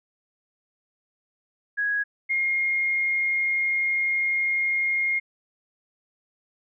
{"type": "tone pair in turn", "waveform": "sine", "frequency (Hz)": [1661.2, 2136], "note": ["G#6", "C7"], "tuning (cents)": [0, 35], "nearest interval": "major third", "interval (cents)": 435, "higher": "second", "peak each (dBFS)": [-22, -21], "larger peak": "second", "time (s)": [[1.77, 2.04], [2.29, 5.2]], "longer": "second", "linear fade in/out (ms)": 20, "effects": []}